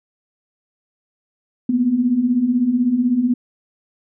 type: beating tone pair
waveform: sine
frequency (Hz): 233.1 / 249.1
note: A#3 / B3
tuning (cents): 0 / +15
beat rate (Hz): 16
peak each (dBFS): -21 / -15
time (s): 1.69-3.34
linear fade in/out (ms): 5
effects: none